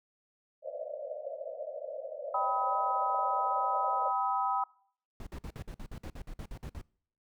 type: band-pass noise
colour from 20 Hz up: pink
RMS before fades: -40 dBFS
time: 0.62-4.13 s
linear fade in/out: 50 ms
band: 530 to 640 Hz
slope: 96 dB/octave
type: chord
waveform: sine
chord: G augmented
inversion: none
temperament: equal with one note detuned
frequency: 784 / 987.8 / 1272.9 Hz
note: G5 / B5 / D#6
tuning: 0 / 0 / +39 cents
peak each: -32 dBFS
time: 2.34-4.64 s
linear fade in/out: 5 ms
type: noise bursts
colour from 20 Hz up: brown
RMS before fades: -41 dBFS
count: 14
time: 5.2-6.814 s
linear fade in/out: 2 ms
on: 67 ms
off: 52 ms
effects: noise-tail reverb RT60 0.6 s tail -24 dB re dry